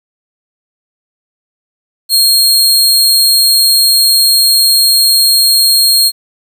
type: tone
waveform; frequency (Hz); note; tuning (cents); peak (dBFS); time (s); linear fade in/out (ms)
sawtooth; 4246; C8; +25; -3; 2.09-6.12; 50
effects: 7-bit